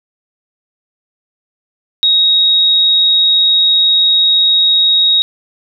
sine tone, 3777 Hz, A#7, 22 cents sharp, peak -7 dBFS, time 2.03-5.22 s, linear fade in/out 0 ms, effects none

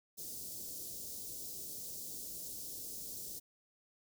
white band-stop noise, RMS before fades -45 dBFS, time 0.17-3.4 s, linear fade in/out 20 ms, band 520 to 4800 Hz, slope 24 dB/octave, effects none

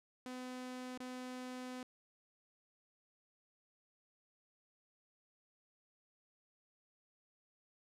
sawtooth tone with dropouts, 253 Hz, B3, 42 cents sharp, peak -40 dBFS, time 0.26-1.83 s, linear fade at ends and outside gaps 1 ms, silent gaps 0.976-1.002 s, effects low-pass 10000 Hz 12 dB/octave

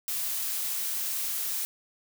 blue noise, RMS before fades -31 dBFS, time 0.08-1.65 s, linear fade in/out 0 ms, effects none

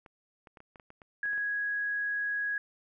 clicks, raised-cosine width 0.5 ms, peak -36 dBFS, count 11, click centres 0.062 / 0.472 / 0.572 / 0.604 / 0.758 / 0.798 / 0.904 / 1.018 / 1.256 / 1.332 / 1.378 s
sine tone, 1661.2 Hz, G#6, in tune, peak -29 dBFS, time 1.23-2.58 s, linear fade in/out 2 ms
effects none

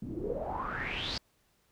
pink noise with low-pass filter sweep, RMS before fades -36 dBFS, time 0.02-1.18 s, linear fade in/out 5 ms, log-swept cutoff 220 to 4900 Hz, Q 7.3, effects pink hiss -71 dBFS RMS until 1.71 s

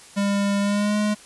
square tone with pitch glide, 200.7 to 209.8 Hz, G3 to G#3, +41 to +18 cents, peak -20 dBFS, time 0.16-1.15 s, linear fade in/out 20 ms, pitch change +77 cents, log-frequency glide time 0.6-0.97 s, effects white hiss -46 dBFS RMS until 1.25 s + resampled to 24000 Hz

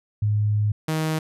sine / sawtooth tone pair in turn, 105.1 / 157.47 Hz, G#2 / D#3, +21 / +21 cents, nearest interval perfect fifth, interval 700 cents, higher second, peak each -18 dBFS, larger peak neither, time 0.22-0.72 / 0.88-1.19 s, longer first, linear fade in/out 5 ms, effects resampled to 32000 Hz

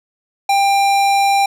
sine tone with hard clipping, 794 Hz, G5, 22 cents sharp, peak -13 dBFS, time 0.49-1.46 s, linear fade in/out 5 ms, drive 18 dB, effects none

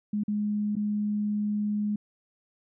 sine tone with dropouts, 208.6 Hz, G#3, 8 cents sharp, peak -25 dBFS, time 0.13-1.96 s, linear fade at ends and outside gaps 5 ms, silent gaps 0.236-0.28 / 0.755-0.765 s, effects none

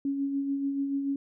sine tone with tremolo, 277.5 Hz, C#4, 2 cents sharp, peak -25 dBFS, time 0.05-1.16 s, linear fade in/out 2 ms, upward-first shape sine, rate 6.9 Hz, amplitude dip 40%, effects none

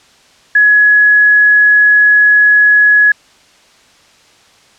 sine tone, 1685 Hz, G#6, 25 cents sharp, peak -4 dBFS, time 0.55-3.12 s, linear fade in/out 5 ms, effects white hiss -46 dBFS RMS until 4.78 s + low-pass 6000 Hz 12 dB/octave

